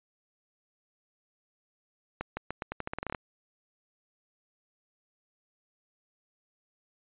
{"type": "accelerating click train", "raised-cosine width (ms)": 0.5, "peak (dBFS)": -18, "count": 14, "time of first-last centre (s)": [2.21, 3.148], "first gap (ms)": 160, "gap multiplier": 0.85, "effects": ["resampled to 8000 Hz"]}